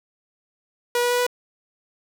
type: tone with pitch steps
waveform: sawtooth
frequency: 483.4 / 486.2 / 489 / 491.8 Hz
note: B4 / B4 / B4 / B4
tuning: -37 / -27 / -17 / -7 cents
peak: -15 dBFS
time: 0.95-1.266 s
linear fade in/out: 2 ms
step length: 79 ms
effects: none